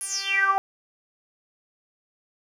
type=tone with band-pass filter sweep; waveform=10% pulse; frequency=392 Hz; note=G4; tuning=in tune; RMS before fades=-24 dBFS; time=0.01-0.58 s; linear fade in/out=0 ms; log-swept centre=11000 to 800 Hz; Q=9.6; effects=none